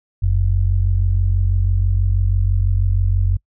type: tone pair together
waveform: sine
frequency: 46.35 / 92.5 Hz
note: F#1 / F#2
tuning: +4 / 0 cents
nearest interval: octave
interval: 1196 cents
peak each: -16 dBFS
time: 0.22-3.37 s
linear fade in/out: 10 ms
effects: noise-tail reverb RT60 0.1 s tail -25 dB re dry